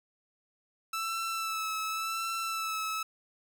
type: tone with vibrato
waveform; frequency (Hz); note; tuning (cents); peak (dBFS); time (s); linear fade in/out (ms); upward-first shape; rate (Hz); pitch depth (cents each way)
sawtooth; 1318.5; E6; 0; -28; 0.93-3.03; 5; sine; 0.9; 29
effects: none